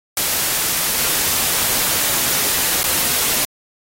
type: noise with dropouts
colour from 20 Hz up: white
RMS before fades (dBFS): -18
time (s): 0.17-3.45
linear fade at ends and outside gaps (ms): 2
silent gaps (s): 2.833-2.84
effects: AAC 48 kbps